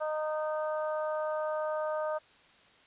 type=harmonic tone; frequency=308.2 Hz; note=D#4; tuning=16 cents flat; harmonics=2 / 3 / 4 / 5; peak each=-31 / -39 / -39 / -45 dBFS; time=0-2.19 s; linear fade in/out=20 ms; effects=white hiss -60 dBFS RMS until 2.86 s + resampled to 8000 Hz